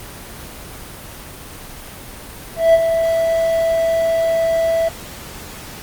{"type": "tone with ADSR envelope", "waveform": "triangle", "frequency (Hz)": 659.3, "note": "E5", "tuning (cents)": 0, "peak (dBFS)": -4, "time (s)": [2.56, 4.89], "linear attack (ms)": 180, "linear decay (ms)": 36, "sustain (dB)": -8, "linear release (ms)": 10, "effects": ["pink hiss -34 dBFS RMS until 5.82 s", "Opus 24 kbps"]}